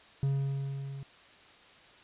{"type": "tone with level ramp", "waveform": "triangle", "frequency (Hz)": 137.6, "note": "C#3", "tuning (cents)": -12, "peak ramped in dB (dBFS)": [-23, -37], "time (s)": [0.23, 1.03], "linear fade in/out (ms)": 0, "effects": ["white hiss -56 dBFS RMS until 2.03 s", "resampled to 8000 Hz"]}